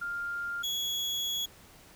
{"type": "tone pair in turn", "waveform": ["sine", "35% pulse"], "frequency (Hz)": [1400, 3353], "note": ["F6", "G#7"], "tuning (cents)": [4, 16], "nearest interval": "octave + minor third", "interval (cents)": 1512, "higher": "second", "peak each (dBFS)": [-32, -28], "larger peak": "second", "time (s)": [[0.01, 0.63], [0.63, 1.46]], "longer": "second", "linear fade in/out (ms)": 10, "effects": ["pink hiss -55 dBFS RMS until 1.95 s"]}